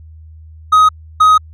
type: tone bursts at uneven times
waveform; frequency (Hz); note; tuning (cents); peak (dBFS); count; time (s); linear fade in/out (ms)
triangle; 1259; D#6; +20; -3; 2; 0.72-0.89 / 1.2-1.38; 10
effects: added 79 Hz sine -34 dBFS peak until 1.53 s + resampled to 24000 Hz